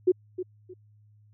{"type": "tone with echo", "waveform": "sine", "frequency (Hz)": 365.9, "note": "F#4", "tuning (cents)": -19, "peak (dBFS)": -16, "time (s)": [0.07, 0.12], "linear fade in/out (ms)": 10, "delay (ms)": 310, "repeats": 2, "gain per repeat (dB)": -12, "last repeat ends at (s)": 0.74, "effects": ["added 105 Hz sine -55 dBFS peak until 1.33 s"]}